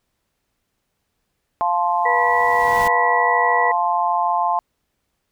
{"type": "chord", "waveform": "sine", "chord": "F major", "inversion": "none", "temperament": "just", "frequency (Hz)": [698.5, 873.1, 1047.7], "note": ["F5", "A5", "C6"], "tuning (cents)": [0, -14, 2], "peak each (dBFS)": [-21, -20, -21], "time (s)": [1.61, 4.59], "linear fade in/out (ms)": 0}
{"type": "noise with exponential growth", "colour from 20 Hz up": "pink", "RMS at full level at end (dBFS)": -28, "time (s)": [1.73, 2.88], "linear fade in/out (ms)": 5, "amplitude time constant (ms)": 250}
{"type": "harmonic tone", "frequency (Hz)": 487.4, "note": "B4", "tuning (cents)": -23, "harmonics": [1, 2, 4], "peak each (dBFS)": [-24, -22, -20], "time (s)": [2.05, 3.72], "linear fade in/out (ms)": 10}
{"effects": ["pink hiss -73 dBFS RMS until 5.31 s"]}